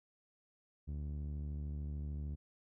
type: tone with low-pass filter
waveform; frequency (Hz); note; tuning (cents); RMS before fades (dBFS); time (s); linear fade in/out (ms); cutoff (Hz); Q
sawtooth; 73.42; D2; 0; -41; 0.87-2.36; 20; 190; 0.78
effects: none